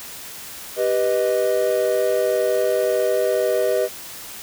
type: chord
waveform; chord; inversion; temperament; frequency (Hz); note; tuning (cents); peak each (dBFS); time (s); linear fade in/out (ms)
triangle; G augmented; none; equal; 392 / 493.9 / 622.3; G4 / B4 / D#5; 0 / 0 / 0; -21 / -19 / -19; 0.76-3.89; 50
effects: white hiss -36 dBFS RMS until 4.42 s